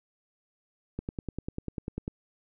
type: click train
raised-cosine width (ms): 3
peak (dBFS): -20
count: 12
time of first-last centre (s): 0.99-2.079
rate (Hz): 10.1
effects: none